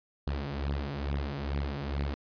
sawtooth beating tone pair, 69.3 / 71.6 Hz, C#2 / D2, 0 / -43 cents, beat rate 2.3 Hz, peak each -30 dBFS, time 0.27-2.14 s, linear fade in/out 0 ms, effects resampled to 11025 Hz

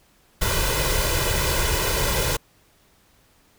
pink noise with comb filter, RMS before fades -22 dBFS, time 0.41-2.37 s, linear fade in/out 10 ms, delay 2 ms, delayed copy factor +0.75, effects pink hiss -59 dBFS RMS until 3.58 s

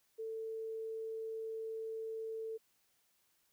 sine tone, 445.3 Hz, A4, 21 cents sharp, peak -39 dBFS, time 0.18-2.58 s, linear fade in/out 20 ms, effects white hiss -75 dBFS RMS until 3.52 s

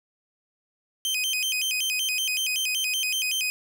sawtooth tone with vibrato, 2794 Hz, F7, in tune, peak -21 dBFS, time 1.05-3.5 s, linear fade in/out 0 ms, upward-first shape square, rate 5.3 Hz, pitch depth 190 cents each way, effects none

